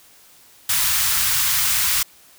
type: band-stop noise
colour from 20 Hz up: white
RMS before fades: -19 dBFS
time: 0.69-2.03 s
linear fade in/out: 5 ms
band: 140 to 1000 Hz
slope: 24 dB/octave
effects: white hiss -50 dBFS RMS until 2.38 s